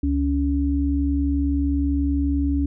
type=tone pair together; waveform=sine; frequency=70.51 / 281.6 Hz; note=C#2 / C#4; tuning=+30 / +27 cents; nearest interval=2 octaves; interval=2397 cents; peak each=-21 dBFS; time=0.03-2.66 s; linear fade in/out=5 ms; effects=none